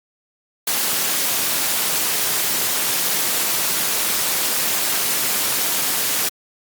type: noise with amplitude modulation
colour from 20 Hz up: white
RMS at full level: -17 dBFS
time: 0.67-6.29 s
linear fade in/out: 5 ms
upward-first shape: sine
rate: 268 Hz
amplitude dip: 65%
effects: high-pass 150 Hz 12 dB/octave + Opus 48 kbps